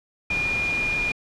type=tone in noise; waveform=sine; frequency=2423 Hz; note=D#7; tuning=47 cents flat; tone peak=-22 dBFS; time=0.3-1.12 s; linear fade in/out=5 ms; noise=pink; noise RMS=-32 dBFS; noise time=0.3-1.12 s; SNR=+7 dB; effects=low-pass 5000 Hz 12 dB/octave